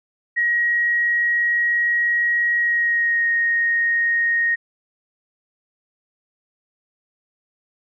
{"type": "tone with pitch glide", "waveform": "sine", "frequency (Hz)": [1897, 1864.4], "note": ["A#6", "A#6"], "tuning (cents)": [30, 0], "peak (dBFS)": -16, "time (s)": [0.36, 4.56], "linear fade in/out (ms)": 20, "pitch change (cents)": -30, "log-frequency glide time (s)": [2.58, 3.29], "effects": []}